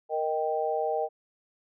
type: chord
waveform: sine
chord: Eb major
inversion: second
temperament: equal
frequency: 466.2 / 622.3 / 784 Hz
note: Bb4 / Eb5 / G5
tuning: 0 / 0 / 0 cents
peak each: -30 dBFS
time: 0.09-1.09 s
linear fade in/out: 50 ms
effects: none